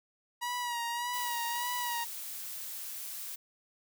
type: tone with vibrato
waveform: sawtooth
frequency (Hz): 959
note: A#5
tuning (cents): +49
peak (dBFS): -29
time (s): 0.41-2.05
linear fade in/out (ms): 20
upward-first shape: sine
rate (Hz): 1.7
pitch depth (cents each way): 41
type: noise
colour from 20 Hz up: blue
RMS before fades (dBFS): -41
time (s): 1.13-3.36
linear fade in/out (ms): 10
effects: none